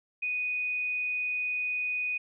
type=tone; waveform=sine; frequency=2484 Hz; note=D#7; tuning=3 cents flat; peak=-28 dBFS; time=0.22-2.18 s; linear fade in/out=10 ms; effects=none